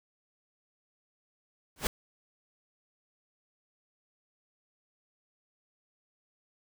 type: noise with exponential growth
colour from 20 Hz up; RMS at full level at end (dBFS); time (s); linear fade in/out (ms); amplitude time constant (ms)
pink; -24; 1.76-1.87; 2; 22
effects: none